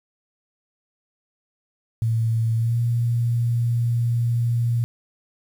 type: tone with pitch glide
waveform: sine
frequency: 113.5 to 118.25 Hz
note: A#2 to A#2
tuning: -46 to +25 cents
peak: -18 dBFS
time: 2.02-4.84 s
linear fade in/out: 0 ms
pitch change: +71 cents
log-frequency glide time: 2.57-2.78 s
effects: 8-bit